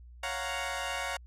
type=chord; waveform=15% pulse; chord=Gb major seventh; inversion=second; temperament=equal; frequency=554.4 / 698.5 / 740 / 932.3 Hz; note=Db5 / F5 / Gb5 / Bb5; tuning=0 / 0 / 0 / 0 cents; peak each=-32 dBFS; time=0.23-1.17 s; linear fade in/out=5 ms; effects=added 60 Hz sine -48 dBFS peak until 1.26 s + low-pass 10000 Hz 12 dB/octave